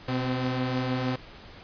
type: tone pair together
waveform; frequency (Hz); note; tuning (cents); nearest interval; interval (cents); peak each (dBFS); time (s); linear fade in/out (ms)
sawtooth; 125.96 / 258.4; B2 / C4; +35 / -21; octave; 1244; -25 / -25; 0.08-1.16; 5
effects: pink hiss -47 dBFS RMS until 1.63 s + resampled to 11025 Hz